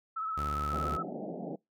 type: tone with vibrato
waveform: sine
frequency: 1300 Hz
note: E6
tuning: 24 cents flat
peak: -32 dBFS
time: 0.16-1.03 s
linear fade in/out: 10 ms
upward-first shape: triangle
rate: 17 Hz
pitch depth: 48 cents each way
type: tone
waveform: sawtooth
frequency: 73.2 Hz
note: D2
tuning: 5 cents flat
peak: -31 dBFS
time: 0.37-0.97 s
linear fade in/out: 10 ms
type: band-pass noise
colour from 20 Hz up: pink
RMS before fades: -39 dBFS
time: 0.72-1.56 s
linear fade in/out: 10 ms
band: 150 to 790 Hz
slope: 96 dB/octave
effects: noise-tail reverb RT60 0.2 s tail -26 dB re dry